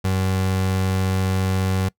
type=tone; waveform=30% pulse; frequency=94.5 Hz; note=F#2; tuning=37 cents sharp; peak=-16 dBFS; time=0.04-1.89 s; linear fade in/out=10 ms; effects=noise-tail reverb RT60 0.1 s tail -23 dB re dry